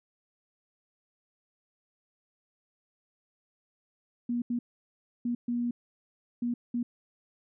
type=tone bursts at uneven times; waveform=sine; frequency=240 Hz; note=B3; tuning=49 cents flat; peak=-27 dBFS; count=6; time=4.29-4.42 / 4.5-4.59 / 5.25-5.35 / 5.48-5.71 / 6.42-6.54 / 6.74-6.83 s; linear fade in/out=5 ms; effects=none